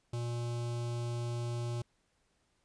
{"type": "tone with notch filter", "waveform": "square", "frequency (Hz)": 119.1, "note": "A#2", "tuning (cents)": 38, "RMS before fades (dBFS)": -36, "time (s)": [0.13, 1.82], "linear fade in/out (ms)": 5, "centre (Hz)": 1800, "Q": 1.3, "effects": ["pink hiss -75 dBFS RMS until 2.64 s", "resampled to 22050 Hz"]}